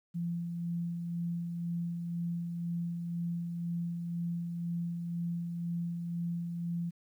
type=tone with tremolo; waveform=sine; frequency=171 Hz; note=F3; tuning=36 cents flat; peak=-31 dBFS; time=0.14-6.91 s; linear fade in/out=20 ms; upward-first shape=sine; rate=2 Hz; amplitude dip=35%; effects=11-bit